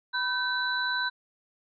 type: tone cluster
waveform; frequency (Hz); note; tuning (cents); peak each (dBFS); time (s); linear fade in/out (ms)
sine; 988 / 1536 / 3971; B5 / G6 / B7; 0 / -36 / +9; -33 / -28 / -32; 0.13-1.1; 20
effects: none